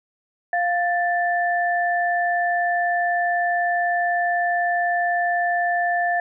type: tone pair together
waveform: sine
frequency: 700 / 1764 Hz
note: F5 / A6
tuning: +4 / +4 cents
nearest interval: octave + major third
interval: 1600 cents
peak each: -20 / -23 dBFS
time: 0.53-6.2 s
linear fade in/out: 2 ms
effects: none